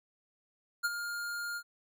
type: tone with ADSR envelope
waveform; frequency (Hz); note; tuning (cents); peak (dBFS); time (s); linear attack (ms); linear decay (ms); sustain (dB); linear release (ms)
square; 1411; F6; +17; -27; 0.83-1.63; 21; 34; -9; 65
effects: none